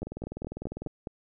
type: two click trains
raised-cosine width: 2 ms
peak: -23 / -21 dBFS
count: 18 / 6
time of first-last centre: 0.02-0.87 / 0.03-1.072 s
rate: 20 / 4.8 Hz
effects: none